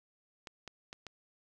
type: clicks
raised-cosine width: 0.2 ms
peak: -27 dBFS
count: 4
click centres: 0.472 / 0.677 / 0.929 / 1.067 s
effects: none